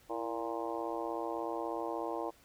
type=harmonic tone with a mistuned harmonic; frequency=116.54 Hz; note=A#2; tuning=in tune; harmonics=3 / 4 / 5 / 6 / 7 / 8 / 9; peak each=-40 / -41 / -42 / -43 / -43 / -44 / -45 dBFS; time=0.09-2.31 s; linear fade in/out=20 ms; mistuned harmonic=3; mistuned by=-74 cents; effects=pink hiss -63 dBFS RMS until 2.44 s